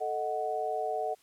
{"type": "chord", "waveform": "sine", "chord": "D# diminished", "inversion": "second", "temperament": "equal", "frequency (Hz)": [440, 622.3, 740], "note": ["A4", "D#5", "F#5"], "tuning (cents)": [0, 0, 0], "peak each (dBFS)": [-35, -35, -32], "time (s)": [0, 1.15], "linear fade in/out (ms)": 20, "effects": ["white hiss -64 dBFS RMS until 1.22 s", "low-pass 12000 Hz 12 dB/octave"]}